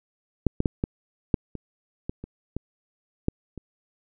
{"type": "clicks", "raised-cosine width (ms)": 3, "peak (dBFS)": [-6, -10, -8, -11, -6, -21, -16, -23, -16, -9, -24], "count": 11, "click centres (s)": [0.467, 0.604, 0.658, 0.839, 1.342, 1.553, 2.095, 2.24, 2.566, 3.284, 3.577], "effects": []}